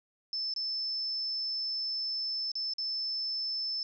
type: tone with dropouts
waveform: sine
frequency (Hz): 5270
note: E8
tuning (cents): -1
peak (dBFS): -31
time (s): 0.33-3.83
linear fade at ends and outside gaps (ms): 1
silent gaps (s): 0.538-0.562 / 2.517-2.554 / 2.736-2.783
effects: none